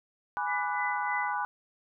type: chord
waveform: sine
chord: G# half-diminished seventh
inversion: none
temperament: equal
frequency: 830.6 / 987.8 / 1174.7 / 1480 Hz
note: G#5 / B5 / D6 / F#6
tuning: 0 / 0 / 0 / 0 cents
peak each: -33 / -33 / -37 / -35 dBFS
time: 0.37-1.45 s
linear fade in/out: 0 ms
type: tone with tremolo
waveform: sine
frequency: 2000 Hz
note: B6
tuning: 21 cents sharp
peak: -31 dBFS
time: 0.46-1.35 s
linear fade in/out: 50 ms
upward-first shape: sine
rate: 3.2 Hz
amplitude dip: 75%
effects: none